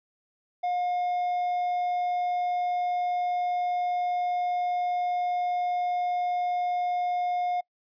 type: tone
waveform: triangle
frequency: 715 Hz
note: F5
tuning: 41 cents sharp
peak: -23 dBFS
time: 0.63-7.61 s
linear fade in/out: 10 ms
effects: noise-tail reverb RT60 0.1 s tail -26 dB re dry + resampled to 11025 Hz